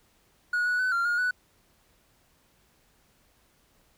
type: tone with pitch steps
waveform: triangle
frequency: 1454 / 1470 / 1507 / 1385 / 1428 / 1484 Hz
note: F#6 / F#6 / F#6 / F6 / F6 / F#6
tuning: -31 / -12 / +31 / -15 / +38 / +5 cents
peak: -21 dBFS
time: 0.53-1.31 s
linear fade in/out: 5 ms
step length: 130 ms
effects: tanh soft clip ceiling -17 dBFS + pink hiss -65 dBFS RMS until 3.97 s